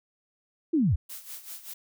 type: linear sweep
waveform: sine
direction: down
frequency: 348.5 to 57.3 Hz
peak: -20 dBFS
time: 0.73-0.96 s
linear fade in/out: 10 ms
type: noise with tremolo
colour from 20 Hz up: blue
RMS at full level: -39 dBFS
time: 1.09-1.74 s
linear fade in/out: 10 ms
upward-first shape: sine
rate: 5.2 Hz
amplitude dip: 75%
effects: none